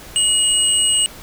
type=tone pair together; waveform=sine; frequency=2900 / 8202 Hz; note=F#7 / C9; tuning=-35 / -36 cents; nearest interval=octave + tritone; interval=1799 cents; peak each=-15 dBFS; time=0.16-1.06 s; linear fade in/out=0 ms; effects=tanh soft clip ceiling -7 dBFS + pink hiss -38 dBFS RMS until 1.22 s

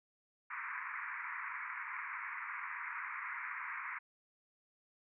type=band-pass noise; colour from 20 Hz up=white; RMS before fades=-43 dBFS; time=0.5-3.99 s; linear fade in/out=10 ms; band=950 to 2300 Hz; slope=96 dB/octave; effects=none

